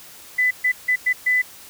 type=tone bursts at uneven times; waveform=sine; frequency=2000 Hz; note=B6; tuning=21 cents sharp; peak=-15 dBFS; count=5; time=0.38-0.51 / 0.64-0.72 / 0.88-0.96 / 1.06-1.13 / 1.26-1.42 s; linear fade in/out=10 ms; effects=white hiss -43 dBFS RMS until 1.69 s